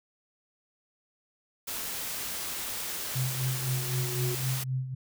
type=noise; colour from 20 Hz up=white; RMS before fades=-35 dBFS; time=1.67-4.64 s; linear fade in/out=10 ms
type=tone with exponential growth; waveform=sine; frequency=365.2 Hz; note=F#4; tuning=23 cents flat; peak=-32 dBFS; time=2.69-4.35 s; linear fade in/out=2 ms; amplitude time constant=360 ms
type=tone with tremolo; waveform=sine; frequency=130 Hz; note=C3; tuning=11 cents flat; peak=-26 dBFS; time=3.15-4.95 s; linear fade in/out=10 ms; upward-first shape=sine; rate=3.9 Hz; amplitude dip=65%
effects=none